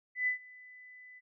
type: tone with ADSR envelope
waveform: sine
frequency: 2000 Hz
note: B6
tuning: 21 cents sharp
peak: -26 dBFS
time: 0.15-1.21 s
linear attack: 120 ms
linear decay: 110 ms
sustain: -24 dB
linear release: 34 ms
effects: none